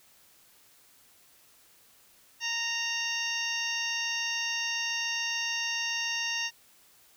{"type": "harmonic tone with a mistuned harmonic", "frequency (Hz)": 927, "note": "A#5", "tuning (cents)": -10, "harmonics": [1, 2, 3, 4, 5, 6, 7], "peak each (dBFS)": [-42, -35, -33, -41, -43, -35, -40], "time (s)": [2.4, 6.51], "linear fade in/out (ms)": 50, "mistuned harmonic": 7, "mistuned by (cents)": -81, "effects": ["white hiss -60 dBFS RMS until 7.16 s"]}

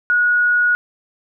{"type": "tone", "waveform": "sine", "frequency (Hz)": 1454, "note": "F#6", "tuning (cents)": -31, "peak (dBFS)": -12, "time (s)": [0.1, 0.75], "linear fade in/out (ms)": 0, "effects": []}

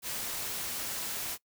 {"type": "noise", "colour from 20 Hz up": "white", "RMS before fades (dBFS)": -36, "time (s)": [0.02, 1.38], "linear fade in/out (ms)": 50, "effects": ["noise-tail reverb RT60 0.1 s tail -21 dB re dry"]}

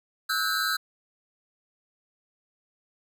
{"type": "tone cluster", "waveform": "square", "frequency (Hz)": [1301, 1484, 1587, 4056], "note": ["E6", "F#6", "G6", "B7"], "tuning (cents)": [-23, 5, 21, 45], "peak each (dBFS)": -31, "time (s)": [0.29, 0.77], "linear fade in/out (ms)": 10, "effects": []}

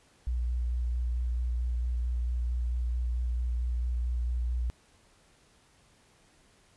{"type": "tone with vibrato", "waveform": "sine", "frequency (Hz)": 60.3, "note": "B1", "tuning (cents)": -41, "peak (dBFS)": -27, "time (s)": [0.27, 4.7], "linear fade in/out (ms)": 0, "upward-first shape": "square", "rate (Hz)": 4.5, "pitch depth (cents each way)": 15, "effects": ["pink hiss -63 dBFS RMS until 6.76 s", "resampled to 24000 Hz"]}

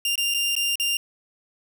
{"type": "tone with dropouts", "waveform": "sawtooth", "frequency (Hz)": 2794, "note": "F7", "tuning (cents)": 0, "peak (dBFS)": -18, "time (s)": [0.05, 0.97], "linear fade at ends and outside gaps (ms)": 2, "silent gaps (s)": [[0.156, 0.178], [0.34, 0.345], [0.553, 0.564], [0.756, 0.798]], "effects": []}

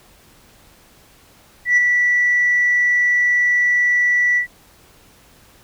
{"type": "tone with ADSR envelope", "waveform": "sine", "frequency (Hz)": 1958, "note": "B6", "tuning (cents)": -15, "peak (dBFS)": -7, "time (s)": [1.65, 4.47], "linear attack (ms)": 120, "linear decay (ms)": 18, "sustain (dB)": -5, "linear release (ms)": 100, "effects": ["tanh soft clip ceiling -8 dBFS", "pink hiss -50 dBFS RMS until 5.63 s"]}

